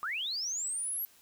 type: linear sweep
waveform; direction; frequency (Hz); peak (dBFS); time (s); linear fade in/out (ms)
sine; up; 1145 to 11900; -32; 0.03-1.05; 0
effects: white hiss -61 dBFS RMS until 1.21 s